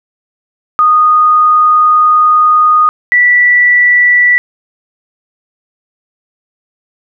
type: tone pair in turn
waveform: sine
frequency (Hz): 1235 / 1960.4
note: D#6 / B6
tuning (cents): -13 / -13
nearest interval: minor sixth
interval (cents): 800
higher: second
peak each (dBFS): -4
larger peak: neither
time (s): 0.79-2.89 / 3.12-4.38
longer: first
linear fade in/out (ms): 0
effects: none